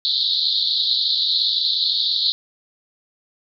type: band-pass noise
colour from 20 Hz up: white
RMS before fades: -20 dBFS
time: 0.05-2.32 s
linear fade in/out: 0 ms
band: 3600 to 4400 Hz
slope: 96 dB/octave
effects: none